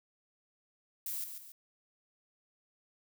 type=noise with echo; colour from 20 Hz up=violet; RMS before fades=-38 dBFS; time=1.06-1.24 s; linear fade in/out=2 ms; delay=140 ms; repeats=2; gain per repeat=-7 dB; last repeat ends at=1.52 s; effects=none